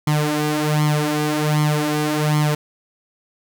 sawtooth tone with flanger, 150.8 Hz, D3, 46 cents sharp, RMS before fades -19 dBFS, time 0.07-2.55 s, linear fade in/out 5 ms, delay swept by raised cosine 0.93 to 4.13 ms, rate 1.3 Hz, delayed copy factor +0.75, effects none

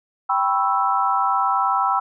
sine chord, C# half-diminished seventh, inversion second, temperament equal with one note detuned, 784 / 987.8 / 1087.2 / 1318.5 Hz, G5 / B5 / C#6 / E6, 0 / 0 / -34 / 0 cents, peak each -22 / -22 / -26 / -21 dBFS, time 0.29-2 s, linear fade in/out 10 ms, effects none

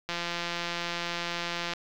click train, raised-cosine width 0.2 ms, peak -14 dBFS, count 284, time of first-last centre 0.09-1.735 s, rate 172 Hz, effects low-pass 5000 Hz 12 dB/octave + 8-bit

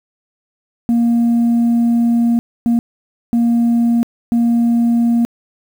sine tone bursts at uneven times, 234.7 Hz, A#3, 12 cents sharp, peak -8 dBFS, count 4, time 0.89-2.39 / 2.66-2.79 / 3.33-4.03 / 4.32-5.25 s, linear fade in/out 0 ms, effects tanh soft clip ceiling -9 dBFS + 7-bit

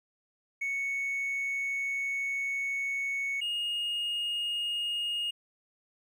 triangle tone pair in turn, 2217 / 2855 Hz, C#7 / F7, 0 / +37 cents, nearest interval major third, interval 437 cents, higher second, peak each -27 dBFS, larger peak neither, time 0.61-3.41 / 3.41-5.31 s, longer first, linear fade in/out 10 ms, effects tanh soft clip ceiling -24 dBFS

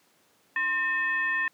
sine tone with frequency modulation, 1808 Hz, A6, 47 cents sharp, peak -24 dBFS, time 0.56-1.48 s, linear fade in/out 2 ms, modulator 755 Hz, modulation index 0.62, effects pink hiss -64 dBFS RMS until 1.53 s + high-pass 200 Hz 12 dB/octave

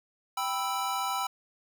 square chord, E minor, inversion first, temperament equal, 784 / 987.8 / 1318.5 Hz, G5 / B5 / E6, 0 / 0 / 0 cents, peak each -34 dBFS, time 0.37-1.27 s, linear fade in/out 5 ms, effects none

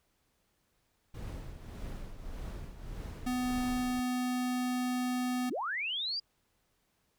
brown noise with tremolo, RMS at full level -39 dBFS, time 1.14-4 s, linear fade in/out 5 ms, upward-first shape triangle, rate 1.7 Hz, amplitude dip 65%
square tone, 250 Hz, B3, 21 cents sharp, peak -31 dBFS, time 3.26-5.5 s, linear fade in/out 10 ms
sine linear sweep, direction up, 176.7 to 4892 Hz, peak -32 dBFS, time 5.5-6.2 s, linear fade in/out 10 ms
effects pink hiss -75 dBFS RMS until 7.18 s

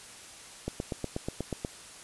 click train, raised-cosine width 2 ms, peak -18 dBFS, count 9, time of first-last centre 0.68-1.649 s, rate 8.26 Hz, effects white hiss -48 dBFS RMS until 2.03 s + resampled to 24000 Hz

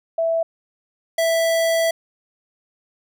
sine / square tone pair in turn, 659.3 / 659.3 Hz, E5 / E5, 0 / 0 cents, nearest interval unison, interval 0 cents, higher neither, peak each -17 dBFS, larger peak neither, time 0.18-0.43 / 1.18-1.91 s, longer second, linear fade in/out 5 ms, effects none

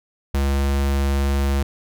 square tone, 69.3 Hz, C#2, in tune, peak -18 dBFS, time 0.34-1.63 s, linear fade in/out 5 ms, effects none

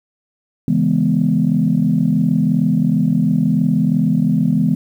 sine chord, C# minor seventh, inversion none, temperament equal, 138.59 / 164.81 / 207.7 / 246.9 Hz, C#3 / E3 / G#3 / B3, 0 / 0 / 0 / 0 cents, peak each -22 / -16 / -17 / -17 dBFS, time 0.68-4.75 s, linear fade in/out 2 ms, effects tanh soft clip ceiling -3 dBFS + 8-bit

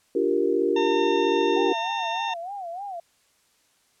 sine chord, G minor seventh, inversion second, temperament equal, 293.7 / 349.2 / 392 / 466.2 Hz, D4 / F4 / G4 / Bb4, 0 / 0 / 0 / 0 cents, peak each -28 / -25 / -24 / -25 dBFS, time 0.15-1.73 s, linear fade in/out 5 ms
harmonic tone, 908 Hz, A#5, 46 cents flat, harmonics 1 / 2 / 3 / 4 / 6 / 7, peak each -27 / -37 / -34 / -34 / -48 / -49 dBFS, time 0.76-2.34 s, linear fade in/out 5 ms
sine tone with vibrato, 740 Hz, F#5, in tune, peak -31 dBFS, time 1.56-3 s, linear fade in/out 5 ms, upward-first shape sine, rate 3.3 Hz, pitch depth 170 cents each way
effects white hiss -64 dBFS RMS until 4 s + low-pass 10000 Hz 12 dB/octave

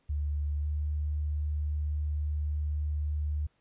sine tone with pitch glide, 73.42 to 74.7 Hz, D2 to D2, 0 to +30 cents, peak -28 dBFS, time 0.09-3.47 s, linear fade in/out 10 ms, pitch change +30 cents, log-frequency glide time 0.6-0.67 s, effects pink hiss -72 dBFS RMS until 3.6 s + resampled to 8000 Hz

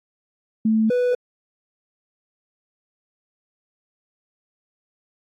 sine / triangle tone pair in turn, 220 / 493.9 Hz, A3 / B4, 0 / 0 cents, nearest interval octave + major second, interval 1400 cents, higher second, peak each -15 dBFS, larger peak neither, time 0.65-0.9 / 0.9-1.15 s, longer neither, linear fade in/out 5 ms, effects AAC 48 kbps

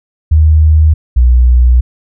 sine tone pair in turn, 77.78 / 61.41 Hz, D#2 / B1, 0 / -9 cents, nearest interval major third, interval 409 cents, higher first, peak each -3 dBFS, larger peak neither, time 0.31-0.94 / 1.16-1.81 s, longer second, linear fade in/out 10 ms, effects none

